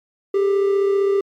triangle tone pair together, 395.3 / 430.7 Hz, G4 / A4, +15 / -37 cents, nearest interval minor second, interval 148 cents, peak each -13 / -24 dBFS, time 0.34-1.21 s, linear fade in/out 5 ms, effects MP3 96 kbps

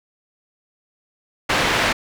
white low-pass noise, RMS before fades -19 dBFS, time 1.49-1.93 s, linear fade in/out 10 ms, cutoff 2500 Hz, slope 12 dB/octave, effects none

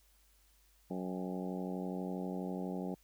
harmonic tone with a mistuned harmonic, 92.2 Hz, F#2, 6 cents flat, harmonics 2 / 3 / 4 / 5 / 6 / 7 / 8 / 9, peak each -39 / -43 / -45 / -47 / -49 / -50 / -51 / -52 dBFS, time 0.9-2.95 s, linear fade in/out 10 ms, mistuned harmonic 8, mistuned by +72 cents, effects added 50 Hz sine -67 dBFS peak until 3.03 s + white hiss -70 dBFS RMS until 3.03 s

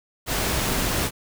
pink noise, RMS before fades -24 dBFS, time 0.26-1.11 s, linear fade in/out 50 ms, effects none

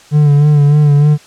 triangle tone with vibrato, 146.83 Hz, D3, in tune, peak -3 dBFS, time 0.11-1.18 s, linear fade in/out 50 ms, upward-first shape sine, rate 3.3 Hz, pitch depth 40 cents each way, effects white hiss -41 dBFS RMS until 1.26 s + low-pass 7000 Hz 12 dB/octave

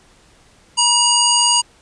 harmonic tone, 956 Hz, A#5, 43 cents sharp, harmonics 1 / 3 / 5 / 7 / 9, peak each -18 / -18 / -18 / -18 / -18 dBFS, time 0.77-1.62 s, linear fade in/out 20 ms
blue noise, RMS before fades -33 dBFS, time 1.38-1.61 s, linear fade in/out 10 ms
effects pink hiss -51 dBFS RMS until 1.81 s + resampled to 22050 Hz

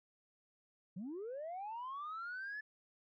sine linear sweep, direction up, 164.81 to 1740 Hz, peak -40 dBFS, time 0.96-2.61 s, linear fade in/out 10 ms, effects tanh soft clip ceiling -39 dBFS

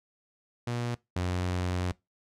sawtooth tone pair in turn, 119.9 / 90.19 Hz, A#2 / F#2, +49 / -44 cents, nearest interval perfect fourth, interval 493 cents, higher first, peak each -26 / -24 dBFS, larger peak second, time 0.67-0.95 / 1.16-1.92 s, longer second, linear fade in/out 5 ms, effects noise-tail reverb RT60 0.2 s tail -22 dB re dry + low-pass 8000 Hz 12 dB/octave

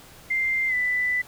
sine tone with pitch glide, 2093 to 1989.3 Hz, C7 to B6, 0 to +12 cents, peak -21 dBFS, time 0.3-1.22 s, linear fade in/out 10 ms, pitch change -88 cents, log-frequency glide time 0.68-0.74 s, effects pink hiss -48 dBFS RMS until 1.27 s

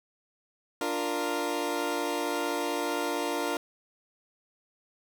20% pulse chord, Bb major, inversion first, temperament equal, 293.7 / 349.2 / 466.2 Hz, D4 / F4 / Bb4, 0 / 0 / 0 cents, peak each -28 dBFS, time 0.81-3.57 s, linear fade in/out 2 ms, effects none

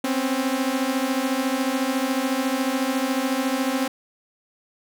sawtooth beating tone pair, 256.1 / 270.1 Hz, C4 / C#4, -37 / -45 cents, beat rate 14 Hz, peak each -21 / -20 dBFS, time 0.04-3.88 s, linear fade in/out 5 ms, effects none

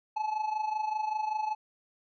triangle tone with amplitude modulation, 860 Hz, A5, 40 cents flat, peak -24 dBFS, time 0.16-1.55 s, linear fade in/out 10 ms, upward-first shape sine, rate 25.2 Hz, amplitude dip 70%, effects resampled to 16000 Hz

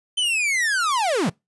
45% pulse linear sweep, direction down, 3100 to 120 Hz, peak -19 dBFS, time 0.17-1.3 s, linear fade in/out 10 ms, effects noise-tail reverb RT60 0.2 s tail -25 dB re dry + resampled to 24000 Hz

